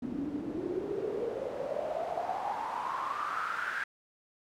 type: noise with band-pass filter sweep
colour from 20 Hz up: pink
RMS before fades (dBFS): -35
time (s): 0.02-3.84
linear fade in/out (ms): 5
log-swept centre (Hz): 250 to 1600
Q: 8.5
effects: none